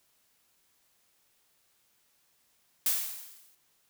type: noise with exponential decay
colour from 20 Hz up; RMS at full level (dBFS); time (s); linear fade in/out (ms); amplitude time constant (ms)
blue; -25; 2.86-3.55; 2; 150
effects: white hiss -70 dBFS RMS until 3.89 s